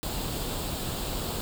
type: noise with comb filter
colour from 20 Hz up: pink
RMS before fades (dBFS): -32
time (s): 0.03-1.41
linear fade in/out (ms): 0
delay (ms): 0.25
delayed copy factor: +0.55
effects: none